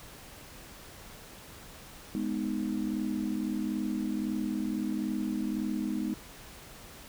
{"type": "chord", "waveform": "sine", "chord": "G# minor", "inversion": "none", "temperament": "just", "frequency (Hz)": [207.7, 249.2, 311.5], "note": ["G#3", "B3", "D#4"], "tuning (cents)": [0, 16, 2], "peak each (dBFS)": [-33, -34, -34], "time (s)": [2.15, 6.14], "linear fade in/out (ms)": 0, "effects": ["pink hiss -49 dBFS RMS until 7.08 s"]}